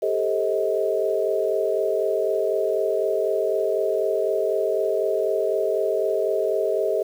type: chord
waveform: sine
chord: A half-diminished seventh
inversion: third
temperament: just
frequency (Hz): 396 / 440 / 528 / 633.6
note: G4 / A4 / C5 / Eb5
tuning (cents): +18 / 0 / +16 / +31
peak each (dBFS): -25 / -25 / -28 / -24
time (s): 0.02-7.03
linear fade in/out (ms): 10
effects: 8-bit